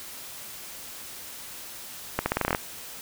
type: accelerating click train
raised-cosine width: 0.5 ms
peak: -8 dBFS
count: 10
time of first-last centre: 2.19-2.549 s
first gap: 70 ms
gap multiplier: 0.85
effects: white hiss -41 dBFS RMS until 3.01 s